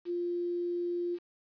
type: tone with quantisation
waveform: sine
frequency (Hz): 349.2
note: F4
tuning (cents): 0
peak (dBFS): -30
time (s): 0.05-1.19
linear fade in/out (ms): 50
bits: 9
effects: resampled to 11025 Hz